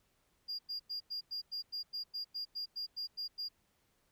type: tone bursts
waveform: sine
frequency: 4819 Hz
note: D8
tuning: 44 cents sharp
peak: -35 dBFS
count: 15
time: 0.48-3.488 s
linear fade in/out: 20 ms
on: 110 ms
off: 97 ms
effects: tanh soft clip ceiling -35 dBFS + pink hiss -75 dBFS RMS until 4.11 s